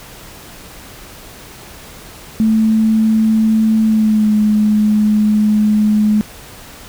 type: tone with pitch glide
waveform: sine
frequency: 220 to 212.1 Hz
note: A3 to G#3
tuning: 0 to +37 cents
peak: -9 dBFS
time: 2.4-6.21 s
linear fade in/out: 0 ms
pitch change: -63 cents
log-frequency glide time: 3.84-4.33 s
effects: pink hiss -36 dBFS RMS until 6.88 s